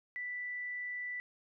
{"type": "tone", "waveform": "sine", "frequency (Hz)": 1975.5, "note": "B6", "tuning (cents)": 0, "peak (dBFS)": -37, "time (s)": [0.16, 1.2], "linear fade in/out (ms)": 0, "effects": []}